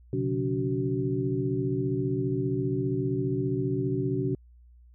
sine tone cluster, 127 / 142 / 178.9 / 286.2 / 376.9 Hz, B2 / C#3 / F3 / D4 / F#4, +49 / +42 / +42 / -45 / +32 cents, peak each -30 / -34 / -36 / -31 / -30 dBFS, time 0.13-4.35 s, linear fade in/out 2 ms, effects added 60 Hz sine -51 dBFS peak until 4.94 s

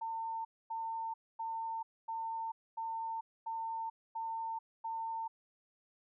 sine tone bursts, 903 Hz, A5, 45 cents sharp, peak -36 dBFS, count 8, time 0.01-5.28 s, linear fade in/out 10 ms, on 440 ms, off 250 ms, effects none

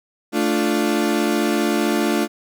35% pulse chord, D minor, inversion second, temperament equal, 220 / 293.7 / 349.2 Hz, A3 / D4 / F4, 0 / 0 / 0 cents, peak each -20 dBFS, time 0.32-2.28 s, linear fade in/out 50 ms, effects none

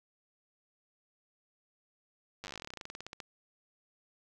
slowing click train, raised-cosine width 0.2 ms, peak -25 dBFS, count 26, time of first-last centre 2.44-3.202 s, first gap 9 ms, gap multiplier 1.09, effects none

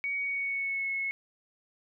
sine tone with pitch glide, 2248 to 2187 Hz, C#7 to C#7, +24 to -24 cents, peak -29 dBFS, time 0.04-1.11 s, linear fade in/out 0 ms, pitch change -48 cents, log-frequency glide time 0.2-0.9 s, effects none

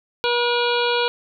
harmonic tone with a mistuned harmonic, 480.7 Hz, B4, 47 cents flat, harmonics 1 / 2 / 3 / 5 / 6 / 7 / 8 / 9, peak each -21 / -24 / -26 / -28 / -29 / -29 / -30 / -31 dBFS, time 0.24-1.08 s, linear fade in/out 0 ms, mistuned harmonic 8, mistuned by +16 cents, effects none

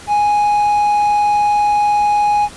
triangle tone, 830 Hz, G#5, 1 cent flat, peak -9 dBFS, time 0.07-2.49 s, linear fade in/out 50 ms, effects pink hiss -36 dBFS RMS until 2.56 s + resampled to 24000 Hz

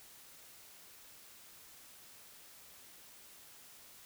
silence, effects white hiss -57 dBFS RMS until 4.05 s

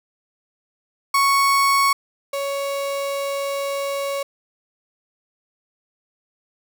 35% pulse tone pair in turn, 1108.7 / 557.2 Hz, C#6 / C#5, 0 / +9 cents, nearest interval octave, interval 1191 cents, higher first, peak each -13 / -21 dBFS, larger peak first, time 1.14-1.93 / 2.33-4.23 s, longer second, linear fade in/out 5 ms, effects none

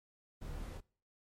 brown noise with echo, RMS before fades -45 dBFS, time 0.41-0.78 s, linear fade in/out 10 ms, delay 27 ms, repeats 1, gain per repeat -2 dB, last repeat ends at 0.807 s, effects noise-tail reverb RT60 0.5 s tail -25 dB re dry + MP3 64 kbps

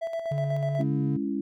triangle tone with tremolo, 662 Hz, E5, 7 cents sharp, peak -25 dBFS, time 0.01-0.84 s, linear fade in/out 20 ms, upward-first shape square, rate 8.1 Hz, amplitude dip 50%
triangle tone with vibrato, 142.7 Hz, D3, 49 cents flat, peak -24 dBFS, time 0.31-1.17 s, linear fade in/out 10 ms, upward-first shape sine, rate 5.1 Hz, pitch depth 9 cents each way
sine chord, C# minor, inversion second, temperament just, 207.9 / 277.2 / 332.6 Hz, G#3 / C#4 / E4, +2 / 0 / +16 cents, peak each -31 / -29 / -33 dBFS, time 0.79-1.41 s, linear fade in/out 5 ms
effects none

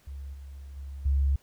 sine tone with level steps, 69 Hz, C#2, 7 cents flat, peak -36 / -40 / -36 / -21 dBFS, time 0.07-1.36 s, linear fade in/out 5 ms, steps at 0.33 / 0.76 / 1.05 s, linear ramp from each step 10 ms, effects pink hiss -63 dBFS RMS until 1.42 s

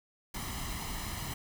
pink noise with comb filter, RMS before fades -38 dBFS, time 0.34-1.34 s, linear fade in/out 5 ms, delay 0.99 ms, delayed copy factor +0.65, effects none

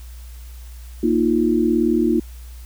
sine chord, Bb suspended fourth, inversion none, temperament equal, 233.1 / 311.1 / 349.2 Hz, Bb3 / Eb4 / F4, 0 / 0 / 0 cents, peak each -19 dBFS, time 1.03-2.2 s, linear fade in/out 5 ms, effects added 60 Hz sine -34 dBFS peak until 2.65 s + white hiss -49 dBFS RMS until 2.65 s

